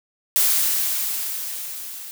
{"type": "noise with level ramp", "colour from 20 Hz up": "blue", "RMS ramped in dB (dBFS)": [-17, -36], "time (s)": [0.36, 2.11], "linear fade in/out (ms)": 0, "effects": []}